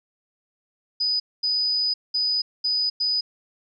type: tone bursts at uneven times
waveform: sine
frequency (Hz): 4978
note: D#8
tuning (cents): 0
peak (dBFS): -20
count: 5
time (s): 1-1.2 / 1.43-1.94 / 2.14-2.42 / 2.64-2.9 / 3-3.21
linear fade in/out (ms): 10
effects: none